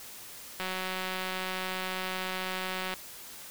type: click train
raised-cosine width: 0.3 ms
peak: -18 dBFS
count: 436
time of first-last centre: 0.6-2.939 s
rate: 186 Hz
effects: white hiss -46 dBFS RMS until 3.5 s